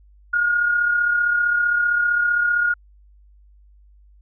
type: tone with amplitude modulation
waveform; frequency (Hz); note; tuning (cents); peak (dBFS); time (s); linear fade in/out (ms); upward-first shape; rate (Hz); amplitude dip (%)
sine; 1430; F6; +41; -14; 0.33-2.74; 10; sine; 35.4; 45
effects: added 50 Hz sine -48 dBFS peak until 4.21 s